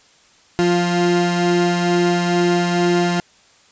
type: tone pair together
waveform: 30% pulse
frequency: 175.71 / 349.2 Hz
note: F3 / F4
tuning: +11 / 0 cents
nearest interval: octave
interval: 1189 cents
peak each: -15 dBFS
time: 0.59-3.2 s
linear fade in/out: 0 ms
effects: white hiss -52 dBFS RMS until 3.71 s + resampled to 16000 Hz